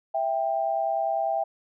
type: tone pair together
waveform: sine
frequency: 659.3 / 789.3 Hz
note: E5 / G5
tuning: 0 / +12 cents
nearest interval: minor third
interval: 312 cents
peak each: -26 dBFS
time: 0.14-1.44 s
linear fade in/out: 10 ms
effects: none